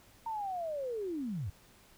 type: linear sweep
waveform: sine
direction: down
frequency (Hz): 924 to 78.6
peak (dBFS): -34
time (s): 0.26-1.5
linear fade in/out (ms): 5
effects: pink hiss -61 dBFS RMS until 1.97 s